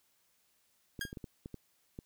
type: clicks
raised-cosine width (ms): 3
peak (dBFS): -30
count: 8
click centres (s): 0.992 / 1.052 / 1.129 / 1.172 / 1.242 / 1.459 / 1.543 / 1.989
type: tone with exponential decay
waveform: sawtooth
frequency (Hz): 1626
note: G#6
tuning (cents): -37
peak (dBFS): -28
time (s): 1.01-1.14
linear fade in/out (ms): 2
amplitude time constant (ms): 28
effects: white hiss -73 dBFS RMS until 2.05 s